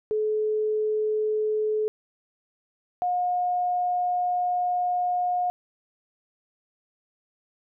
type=tone pair in turn; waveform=sine; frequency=429.2 / 717.9 Hz; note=A4 / F5; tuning=-43 / +48 cents; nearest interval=major sixth; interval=891 cents; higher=second; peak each=-22 dBFS; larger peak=neither; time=0.11-1.88 / 3.02-5.5 s; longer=second; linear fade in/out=0 ms; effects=none